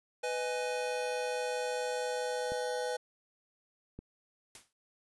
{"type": "chord", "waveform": "square", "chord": "G# minor", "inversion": "first", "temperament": "just", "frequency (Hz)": [498.4, 623, 830.6], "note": ["B4", "D#5", "G#5"], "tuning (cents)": [16, 2, 0], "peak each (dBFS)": [-35, -41, -40], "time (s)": [0.23, 2.97], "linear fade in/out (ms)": 10}
{"type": "clicks", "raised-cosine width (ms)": 3, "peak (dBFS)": -31, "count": 2, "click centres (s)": [2.52, 3.99]}
{"type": "noise with exponential decay", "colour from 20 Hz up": "white", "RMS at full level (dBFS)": -46, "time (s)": [4.55, 4.73], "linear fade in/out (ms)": 2, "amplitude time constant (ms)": 38}
{"effects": ["resampled to 24000 Hz"]}